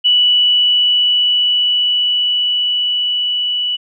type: tone with level ramp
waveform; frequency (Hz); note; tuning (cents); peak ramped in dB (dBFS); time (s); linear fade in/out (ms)
sine; 2955; F#7; -3; -8 to -15; 0.04-3.77; 20
effects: none